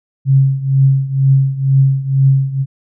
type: tone with tremolo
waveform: sine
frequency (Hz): 135.5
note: C#3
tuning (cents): -39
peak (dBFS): -5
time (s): 0.25-2.66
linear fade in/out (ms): 50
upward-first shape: triangle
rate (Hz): 2.1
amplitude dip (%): 85
effects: none